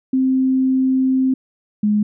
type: tone pair in turn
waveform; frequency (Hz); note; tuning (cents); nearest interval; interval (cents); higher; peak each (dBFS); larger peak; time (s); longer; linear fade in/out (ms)
sine; 261.6 / 209.4; C4 / G#3; 0 / +15; major third; 385; first; -13 / -13; neither; 0.13-1.34 / 1.83-2.03; first; 5
effects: none